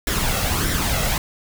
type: noise with flanger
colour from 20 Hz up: pink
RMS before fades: -21 dBFS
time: 0.07-1.18 s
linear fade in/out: 2 ms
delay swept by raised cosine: 0.54 to 1.54 ms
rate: 1.6 Hz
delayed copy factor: +0.55
effects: none